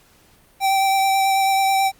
square tone with vibrato, 777 Hz, G5, 16 cents flat, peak -16 dBFS, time 0.6-1.92 s, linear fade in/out 50 ms, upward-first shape sine, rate 9.2 Hz, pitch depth 14 cents each way, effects pink hiss -54 dBFS RMS until 1.99 s + Opus 48 kbps

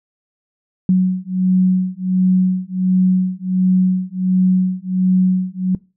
sine beating tone pair, 184.3 / 185.7 Hz, F#3 / F#3, -7 / +7 cents, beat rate 1.4 Hz, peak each -15 dBFS, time 0.89-5.75 s, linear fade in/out 2 ms, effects noise-tail reverb RT60 0.3 s tail -23 dB re dry

